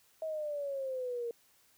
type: exponential sweep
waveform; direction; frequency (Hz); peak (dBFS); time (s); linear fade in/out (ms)
sine; down; 643 to 464.2; -34; 0.22-1.31; 2
effects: white hiss -67 dBFS RMS until 1.77 s